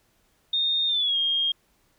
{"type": "tone with pitch glide", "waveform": "sine", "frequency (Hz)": [3669, 3231], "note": ["A#7", "G#7"], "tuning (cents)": [-28, -48], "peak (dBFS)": -21, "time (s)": [0.53, 1.52], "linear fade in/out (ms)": 5, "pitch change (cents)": -220, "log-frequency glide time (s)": [0.87, 1.17], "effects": ["pink hiss -66 dBFS RMS until 1.98 s"]}